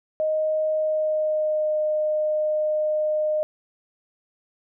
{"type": "tone with pitch glide", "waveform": "sine", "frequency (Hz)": [622.3, 612.7], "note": ["D#5", "D#5"], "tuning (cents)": [0, -27], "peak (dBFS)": -20, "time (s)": [0.2, 3.43], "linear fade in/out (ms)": 0, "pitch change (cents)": -27, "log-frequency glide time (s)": [0.72, 1.79], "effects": []}